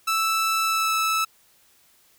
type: tone with pitch glide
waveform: sawtooth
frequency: 1318.5 to 1309.4 Hz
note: E6 to E6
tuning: 0 to -12 cents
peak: -17 dBFS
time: 0.07-1.25 s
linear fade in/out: 10 ms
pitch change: -12 cents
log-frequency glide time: 0.63-0.95 s
effects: white hiss -59 dBFS RMS until 2.18 s